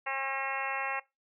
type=harmonic tone; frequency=270.1 Hz; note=C#4; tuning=45 cents flat; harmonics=2 / 3 / 4 / 5 / 6 / 7 / 8 / 9 / 10; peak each=-42 / -37 / -38 / -43 / -42 / -39 / -39 / -45 / -41 dBFS; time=0.06-1 s; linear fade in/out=10 ms; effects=noise-tail reverb RT60 0.2 s tail -20 dB re dry